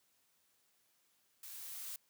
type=noise with level ramp; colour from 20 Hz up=blue; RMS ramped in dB=-50 to -44 dBFS; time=1.43-1.96 s; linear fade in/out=2 ms; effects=white hiss -75 dBFS RMS until 2.09 s + high-pass 80 Hz 12 dB/octave